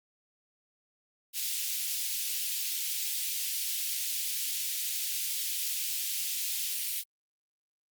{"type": "high-pass noise", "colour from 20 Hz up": "white", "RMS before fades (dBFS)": -33, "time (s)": [1.33, 7.04], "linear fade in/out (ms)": 50, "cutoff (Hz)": 2500, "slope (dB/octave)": 24, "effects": ["Opus 48 kbps"]}